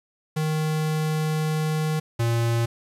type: tone pair in turn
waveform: square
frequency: 155.56 / 116.54 Hz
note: D#3 / A#2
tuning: 0 / 0 cents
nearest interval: perfect fourth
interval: 500 cents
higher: first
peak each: -23 / -21 dBFS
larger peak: second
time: 0.36-2 / 2.19-2.66 s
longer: first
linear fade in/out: 10 ms
effects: resampled to 32000 Hz + 8-bit